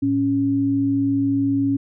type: tone pair together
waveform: sine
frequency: 111.54 / 277.2 Hz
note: A2 / C#4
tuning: +24 / 0 cents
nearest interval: octave + major third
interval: 1576 cents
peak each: -26 / -17 dBFS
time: 0.02-1.77 s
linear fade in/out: 10 ms
effects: none